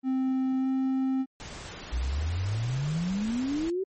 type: tone with pitch glide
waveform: triangle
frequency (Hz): 261.6 to 263.7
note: C4 to C4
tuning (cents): 0 to +14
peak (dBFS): -22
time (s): 0.03-1.26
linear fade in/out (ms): 50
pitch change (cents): +14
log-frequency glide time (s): 0.58-0.67
type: noise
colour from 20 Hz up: pink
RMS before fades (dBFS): -41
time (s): 1.4-3.7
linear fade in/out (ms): 0
type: exponential sweep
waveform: sine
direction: up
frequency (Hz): 56.8 to 392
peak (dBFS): -26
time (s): 1.92-3.84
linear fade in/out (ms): 10
effects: MP3 32 kbps